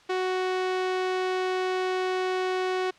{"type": "tone", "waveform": "sawtooth", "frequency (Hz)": 370.7, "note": "F#4", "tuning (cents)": 3, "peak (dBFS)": -21, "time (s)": [0.09, 2.91], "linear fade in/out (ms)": 10, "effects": ["white hiss -55 dBFS RMS until 2.98 s", "low-pass 4000 Hz 12 dB/octave"]}